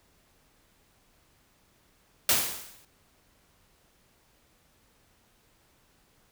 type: noise with exponential decay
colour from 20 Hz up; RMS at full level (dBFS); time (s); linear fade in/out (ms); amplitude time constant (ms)
white; -20; 2.29-2.85; 2; 120
effects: pink hiss -65 dBFS RMS until 6.31 s